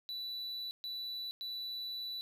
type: tone bursts at uneven times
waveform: triangle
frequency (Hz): 3962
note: B7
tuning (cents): +5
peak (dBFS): -37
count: 3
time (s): 0.09-0.71 / 0.84-1.31 / 1.41-2.21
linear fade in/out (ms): 0
effects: none